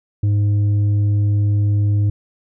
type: tone with tanh clipping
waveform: triangle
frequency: 102.8 Hz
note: G#2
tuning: 17 cents flat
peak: -14 dBFS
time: 0.23-2.1 s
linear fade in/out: 5 ms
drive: 9 dB
effects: none